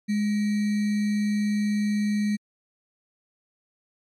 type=tone with sample-and-hold; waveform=sine; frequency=208.1 Hz; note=G#3; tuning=4 cents sharp; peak=-21 dBFS; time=0.08-2.37 s; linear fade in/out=20 ms; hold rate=2100 Hz; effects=low-pass 8000 Hz 12 dB/octave + MP3 96 kbps